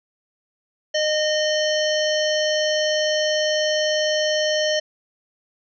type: harmonic tone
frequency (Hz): 613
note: D#5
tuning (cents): -26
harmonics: 1 / 3 / 5 / 7 / 9 / 10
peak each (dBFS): -20 / -27 / -26 / -32 / -30 / -33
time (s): 0.94-4.8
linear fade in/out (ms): 10
effects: none